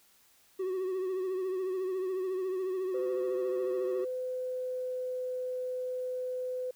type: tone with vibrato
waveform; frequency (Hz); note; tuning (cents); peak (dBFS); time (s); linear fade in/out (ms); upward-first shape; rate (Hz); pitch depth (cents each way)
triangle; 373.8; F#4; +18; -28; 0.59-4.05; 10; triangle; 14; 56
type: tone with pitch glide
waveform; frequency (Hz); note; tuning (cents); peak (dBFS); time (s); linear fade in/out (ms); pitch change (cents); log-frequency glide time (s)
sine; 510 to 505.6; C5 to B4; -44 to +41; -32; 2.94-6.71; 5; -15; 3.44-5.31
effects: tanh soft clip ceiling -22 dBFS + white hiss -64 dBFS RMS until 6.75 s